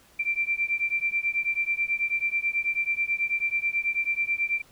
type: beating tone pair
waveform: sine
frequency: 2349 / 2358.2 Hz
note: D7 / D7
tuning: 0 / +7 cents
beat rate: 9.2 Hz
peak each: -27 dBFS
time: 0.19-4.62 s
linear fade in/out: 10 ms
effects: pink hiss -57 dBFS RMS until 4.71 s